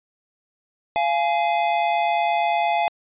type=tone pair together; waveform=square; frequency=690 / 838.6 Hz; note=F5 / G#5; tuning=-21 / +17 cents; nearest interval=minor third; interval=338 cents; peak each=-22 dBFS; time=0.96-2.88 s; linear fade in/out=0 ms; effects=resampled to 8000 Hz